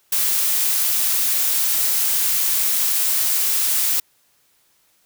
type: noise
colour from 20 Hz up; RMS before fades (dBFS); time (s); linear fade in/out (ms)
blue; -19; 0.12-4; 5
effects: white hiss -61 dBFS RMS until 5.05 s